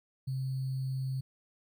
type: tone with sample-and-hold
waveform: sine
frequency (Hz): 132.1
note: C3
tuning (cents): +17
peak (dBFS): -31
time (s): 0.27-1.21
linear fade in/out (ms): 10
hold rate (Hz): 4410
effects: none